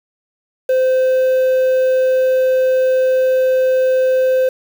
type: tone with quantisation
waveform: triangle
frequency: 517 Hz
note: C5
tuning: 21 cents flat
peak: -9 dBFS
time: 0.69-4.49 s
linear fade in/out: 5 ms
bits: 6
effects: none